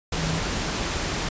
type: tone in noise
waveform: sine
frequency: 161.4 Hz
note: E3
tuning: 36 cents flat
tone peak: -26 dBFS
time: 0.18-0.4 s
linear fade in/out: 5 ms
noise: pink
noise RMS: -27 dBFS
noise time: 0.12-1.29 s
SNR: -2 dB
effects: resampled to 16000 Hz